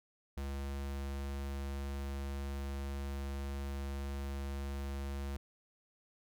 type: tone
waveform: square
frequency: 69.3 Hz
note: C#2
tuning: in tune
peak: -38 dBFS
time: 0.37-5.37 s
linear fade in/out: 5 ms
effects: none